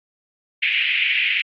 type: band-pass noise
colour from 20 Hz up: pink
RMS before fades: -20 dBFS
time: 0.62-1.42 s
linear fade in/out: 10 ms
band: 2100 to 2900 Hz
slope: 48 dB/octave
effects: AAC 64 kbps